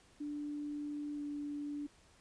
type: tone with pitch glide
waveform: sine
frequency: 293.7 to 291.2 Hz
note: D4 to D4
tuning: 0 to -15 cents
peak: -38 dBFS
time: 0.2-1.87 s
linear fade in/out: 10 ms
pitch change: -15 cents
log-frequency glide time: 1.15-1.2 s
effects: pink hiss -65 dBFS RMS until 2.2 s + resampled to 22050 Hz